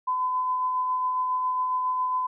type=tone with tremolo; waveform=sine; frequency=1013 Hz; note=B5; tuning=44 cents sharp; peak=-22 dBFS; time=0.07-2.27 s; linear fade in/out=10 ms; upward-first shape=sine; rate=7.3 Hz; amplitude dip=25%; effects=none